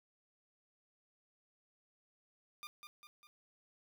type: tone with echo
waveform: 15% pulse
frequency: 1200 Hz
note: D6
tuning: 37 cents sharp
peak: -39 dBFS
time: 2.63-2.67 s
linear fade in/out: 0 ms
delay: 200 ms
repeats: 3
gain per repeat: -5 dB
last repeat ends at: 3.27 s
effects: none